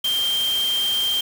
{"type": "tone in noise", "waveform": "sine", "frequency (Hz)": 3165, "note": "G7", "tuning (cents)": 16, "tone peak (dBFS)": -19, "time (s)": [0.04, 1.21], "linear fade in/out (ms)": 5, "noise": "white", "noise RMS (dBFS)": -31, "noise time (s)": [0.04, 1.21], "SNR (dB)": 9, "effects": []}